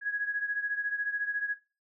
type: beating tone pair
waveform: sine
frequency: 1661.2 / 1675.2 Hz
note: G#6 / G#6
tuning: 0 / +15 cents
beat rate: 14 Hz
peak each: -30 / -35 dBFS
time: 0.01-1.57 s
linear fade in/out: 50 ms
effects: noise-tail reverb RT60 0.3 s tail -17 dB re dry